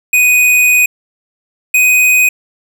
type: tone pair in turn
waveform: square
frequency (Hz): 2489 / 2499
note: D#7 / D#7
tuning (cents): 0 / +7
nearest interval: unison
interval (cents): 7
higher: second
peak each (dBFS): -7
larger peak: neither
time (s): 0.13-0.86 / 1.74-2.29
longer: first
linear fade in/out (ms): 5
effects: none